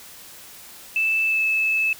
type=tone with pitch glide; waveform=sine; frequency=2637 to 2611 Hz; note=E7 to E7; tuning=0 to -17 cents; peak=-18 dBFS; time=0.96-1.93 s; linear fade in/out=2 ms; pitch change=-17 cents; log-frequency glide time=1.25-1.42 s; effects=white hiss -43 dBFS RMS until 1.99 s